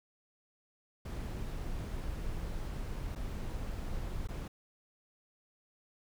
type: noise with dropouts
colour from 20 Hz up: brown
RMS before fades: -38 dBFS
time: 1.05-4.48 s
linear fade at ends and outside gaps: 5 ms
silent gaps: 3.152-3.158 / 4.274-4.286 s
effects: none